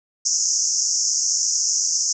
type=band-pass noise; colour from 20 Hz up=white; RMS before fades=-21 dBFS; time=0.25-2.13 s; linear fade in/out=10 ms; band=5300 to 6900 Hz; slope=96 dB/octave; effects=none